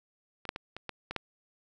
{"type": "clicks", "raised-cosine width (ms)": 0.3, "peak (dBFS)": [-26, -13, -21, -24, -20, -20, -15], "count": 7, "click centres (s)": [0.453, 0.491, 0.561, 0.766, 0.893, 1.11, 1.163], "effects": []}